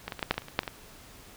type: clicks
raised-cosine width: 0.3 ms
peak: -17 / -18 / -21 / -12 / -7 / -24 / -13 / -30 / -26 / -7 / -23 / -17 dBFS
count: 12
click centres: 0.08 / 0.122 / 0.193 / 0.228 / 0.31 / 0.342 / 0.38 / 0.42 / 0.484 / 0.591 / 0.633 / 0.678 s
effects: pink hiss -51 dBFS RMS until 1.36 s